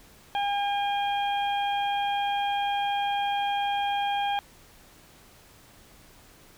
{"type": "harmonic tone", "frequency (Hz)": 808, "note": "G#5", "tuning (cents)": -48, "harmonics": [1, 2, 3, 4], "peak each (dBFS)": [-25, -37, -38, -35], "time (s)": [0.35, 4.39], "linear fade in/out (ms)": 0, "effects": ["pink hiss -54 dBFS RMS until 6.57 s"]}